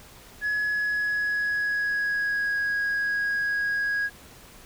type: tone with pitch glide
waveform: sine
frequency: 1690 to 1650.4 Hz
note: G#6 to G#6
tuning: +30 to -11 cents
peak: -21 dBFS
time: 0.41-4.1 s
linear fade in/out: 50 ms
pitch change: -41 cents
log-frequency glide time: 0.66-2.62 s
effects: tanh soft clip ceiling -22 dBFS + pink hiss -49 dBFS RMS until 4.65 s